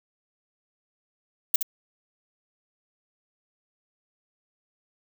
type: noise with echo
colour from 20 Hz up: violet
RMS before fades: -18 dBFS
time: 1.54-1.56 s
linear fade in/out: 5 ms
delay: 68 ms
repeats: 1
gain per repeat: -7 dB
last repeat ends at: 1.628 s
effects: none